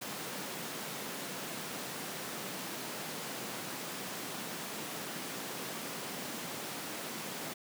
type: high-pass noise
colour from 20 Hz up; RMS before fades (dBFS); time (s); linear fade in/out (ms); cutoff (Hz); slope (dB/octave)
pink; -41; 0.01-7.54; 10; 160; 24
effects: none